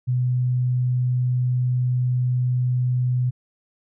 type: tone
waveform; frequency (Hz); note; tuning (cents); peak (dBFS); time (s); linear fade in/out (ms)
sine; 125.2; B2; +24; -18; 0.07-3.31; 20
effects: none